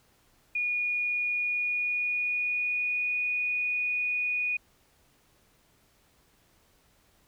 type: tone with pitch glide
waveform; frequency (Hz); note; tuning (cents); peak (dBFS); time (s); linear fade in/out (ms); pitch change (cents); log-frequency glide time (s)
sine; 2446 to 2467; D#7 to D#7; -30 to -15; -26; 0.55-4.57; 5; +15; 1.35-3.19
effects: pink hiss -65 dBFS RMS until 7.27 s